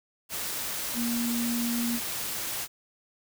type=tone in noise; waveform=sine; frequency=236.4 Hz; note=A#3; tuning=24 cents sharp; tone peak=-27 dBFS; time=0.94-2 s; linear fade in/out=50 ms; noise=white; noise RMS=-33 dBFS; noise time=0.29-2.68 s; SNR=+3 dB; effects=none